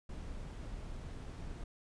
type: noise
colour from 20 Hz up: brown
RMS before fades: -44 dBFS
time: 0.09-1.64 s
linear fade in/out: 5 ms
effects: resampled to 22050 Hz